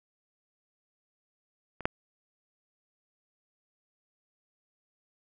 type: clicks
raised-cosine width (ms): 0.5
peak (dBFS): -26 / -9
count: 2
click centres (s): 1.807 / 1.855
effects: none